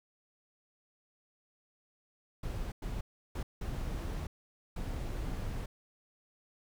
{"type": "noise bursts at uneven times", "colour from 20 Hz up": "brown", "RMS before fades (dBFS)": -37, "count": 5, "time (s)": [[2.43, 2.72], [2.82, 3.01], [3.35, 3.43], [3.61, 4.27], [4.76, 5.66]], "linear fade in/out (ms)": 5, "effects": []}